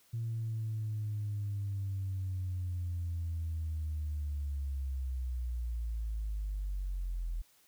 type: linear sweep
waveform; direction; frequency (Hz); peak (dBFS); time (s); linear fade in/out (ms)
sine; down; 115.7 to 40.86; -32; 0.13-7.42; 10
effects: tanh soft clip ceiling -29 dBFS + white hiss -66 dBFS RMS until 7.67 s